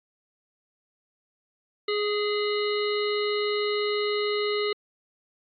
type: harmonic tone with a mistuned harmonic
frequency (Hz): 416.9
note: G#4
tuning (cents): +7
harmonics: 1 / 3 / 5 / 7 / 9 / 10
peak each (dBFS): -25 / -34 / -34 / -36 / -37 / -36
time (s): 1.88-4.73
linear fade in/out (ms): 5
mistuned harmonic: 5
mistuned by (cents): -26
effects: AAC 64 kbps